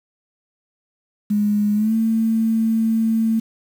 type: tone with pitch glide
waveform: sine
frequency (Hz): 207.7 to 223.9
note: G#3 to A3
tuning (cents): 0 to +30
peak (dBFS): -15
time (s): 1.3-3.4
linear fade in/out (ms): 10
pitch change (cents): +130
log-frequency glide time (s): 1.74-1.94
effects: 7-bit